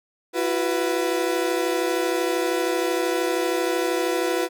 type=chord; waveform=35% pulse; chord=E suspended second; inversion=none; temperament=equal with one note detuned; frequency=337.1 / 370 / 493.9 Hz; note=E4 / F#4 / B4; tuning=+39 / 0 / 0 cents; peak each=-24 dBFS; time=0.33-4.49 s; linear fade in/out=50 ms; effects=none